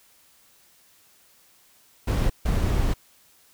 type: noise bursts at uneven times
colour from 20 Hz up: brown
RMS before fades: -22 dBFS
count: 2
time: 2.07-2.3 / 2.45-2.94 s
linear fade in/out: 10 ms
effects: white hiss -58 dBFS RMS until 3.53 s